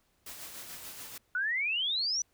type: noise with tremolo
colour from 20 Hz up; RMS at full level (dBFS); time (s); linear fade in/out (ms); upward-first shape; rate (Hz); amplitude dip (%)
white; -43; 0.26-1.18; 5; sine; 6.9; 40
type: exponential sweep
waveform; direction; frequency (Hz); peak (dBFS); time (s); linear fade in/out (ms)
sine; up; 1437 to 6030; -28; 1.35-2.22; 2
effects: pink hiss -72 dBFS RMS until 2.33 s